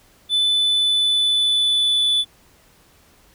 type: tone with pitch glide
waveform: triangle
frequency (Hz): 3502 to 3474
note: A7 to A7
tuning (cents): -9 to -23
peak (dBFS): -14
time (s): 0.29-2.25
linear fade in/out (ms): 50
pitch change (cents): -14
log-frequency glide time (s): 0.5-2.12
effects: pink hiss -54 dBFS RMS until 3.34 s